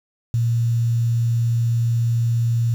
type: tone with quantisation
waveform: sine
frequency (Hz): 117.1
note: A#2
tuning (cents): +8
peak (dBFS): -16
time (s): 0.34-2.74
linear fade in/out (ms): 0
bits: 7
effects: none